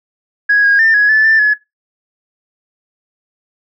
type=tone with pitch steps; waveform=sine; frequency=1661 / 1636 / 1796 / 1673 / 1742 / 1775 / 1701 Hz; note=G#6 / G#6 / A6 / G#6 / A6 / A6 / G#6; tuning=0 / -26 / +35 / +12 / -18 / +15 / +41 cents; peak=-6 dBFS; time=0.49-1.54 s; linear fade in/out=10 ms; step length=150 ms; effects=noise-tail reverb RT60 0.2 s tail -20 dB re dry + tanh soft clip ceiling -3 dBFS